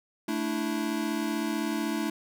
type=chord; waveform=square; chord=A suspended fourth; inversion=none; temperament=equal; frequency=220 / 293.7 / 329.6 Hz; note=A3 / D4 / E4; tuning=0 / 0 / 0 cents; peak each=-33 dBFS; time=0.28-2.1 s; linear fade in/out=5 ms; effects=none